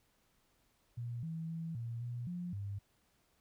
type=tone with pitch steps; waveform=sine; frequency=119.2 / 162.7 / 164.3 / 116.8 / 120.7 / 176.7 / 100.3 Hz; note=A#2 / E3 / E3 / A#2 / B2 / F3 / G2; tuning=+39 / -22 / -5 / +4 / -39 / +21 / +40 cents; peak=-38 dBFS; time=0.97-2.79 s; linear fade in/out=10 ms; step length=260 ms; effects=pink hiss -74 dBFS RMS until 3.4 s